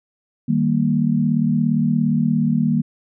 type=chord; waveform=sine; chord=Eb major; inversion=none; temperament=equal; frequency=155.56 / 196 / 233.1 Hz; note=Eb3 / G3 / Bb3; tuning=0 / 0 / 0 cents; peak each=-20 / -21 / -18 dBFS; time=0.48-2.82 s; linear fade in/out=10 ms; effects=none

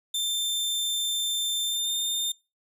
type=tone with pitch glide; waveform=sawtooth; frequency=3573 to 3617 Hz; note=A7 to A7; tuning=+26 to +47 cents; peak=-23 dBFS; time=0.14-2.32 s; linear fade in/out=5 ms; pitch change=+21 cents; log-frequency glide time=1.65-1.91 s; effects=noise-tail reverb RT60 0.3 s tail -26 dB re dry

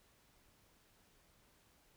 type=silence; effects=pink hiss -70 dBFS RMS until 1.96 s

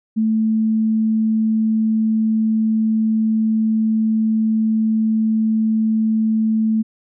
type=tone; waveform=sine; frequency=220 Hz; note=A3; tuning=in tune; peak=-14 dBFS; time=0.16-6.83 s; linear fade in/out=20 ms; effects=none

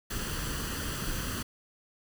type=noise with comb filter; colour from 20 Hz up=pink; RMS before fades=-34 dBFS; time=0.1-1.43 s; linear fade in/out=10 ms; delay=0.66 ms; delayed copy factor=+0.6; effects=none

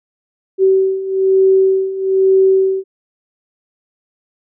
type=beating tone pair; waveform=sine; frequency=381.7 / 382.8 Hz; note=G4 / G4; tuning=-46 / -41 cents; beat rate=1.1 Hz; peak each=-15 / -11 dBFS; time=0.58-2.84 s; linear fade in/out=50 ms; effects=none

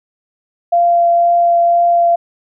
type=tone with vibrato; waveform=sine; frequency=689 Hz; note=F5; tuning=24 cents flat; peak=-8 dBFS; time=0.72-2.16 s; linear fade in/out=10 ms; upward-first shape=triangle; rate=2 Hz; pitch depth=9 cents each way; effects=none

